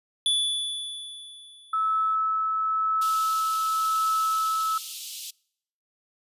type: tone with exponential decay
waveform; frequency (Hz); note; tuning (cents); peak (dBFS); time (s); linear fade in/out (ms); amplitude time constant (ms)
square; 3456; A7; -32; -20; 0.26-2.15; 1; 410
type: tone with tremolo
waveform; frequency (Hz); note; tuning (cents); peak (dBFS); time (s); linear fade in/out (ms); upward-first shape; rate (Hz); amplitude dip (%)
sine; 1302; E6; -22; -21; 1.73-4.78; 5; triangle; 0.95; 25
type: high-pass noise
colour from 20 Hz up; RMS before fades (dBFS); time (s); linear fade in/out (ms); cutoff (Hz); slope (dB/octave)
pink; -37; 3.01-5.31; 10; 2900; 48
effects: noise-tail reverb RT60 0.7 s tail -26 dB re dry + resampled to 32000 Hz